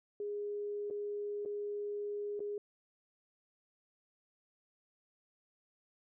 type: tone with dropouts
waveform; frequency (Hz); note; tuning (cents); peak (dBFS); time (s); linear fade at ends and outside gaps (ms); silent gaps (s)
sine; 412; G#4; -14; -36; 0.2-2.58; 2; 0.901-0.908 / 1.451-1.458 / 2.394-2.403
effects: none